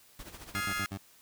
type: noise with tremolo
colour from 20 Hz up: pink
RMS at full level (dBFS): -45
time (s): 0.19-0.81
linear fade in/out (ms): 2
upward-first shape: sine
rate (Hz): 14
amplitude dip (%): 70
type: tone bursts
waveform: 20% pulse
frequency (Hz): 98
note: G2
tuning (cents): 0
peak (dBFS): -31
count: 4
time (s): 0.54-0.977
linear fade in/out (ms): 10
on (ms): 68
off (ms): 55
type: chord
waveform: 35% pulse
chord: F minor seventh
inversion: third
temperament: just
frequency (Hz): 1257.2 / 1396.9 / 1676.3 / 2095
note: Eb6 / F6 / Ab6 / C7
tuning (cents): +18 / 0 / +16 / +2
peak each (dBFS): -36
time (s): 0.55-0.86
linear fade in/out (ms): 0
effects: white hiss -60 dBFS RMS until 1.21 s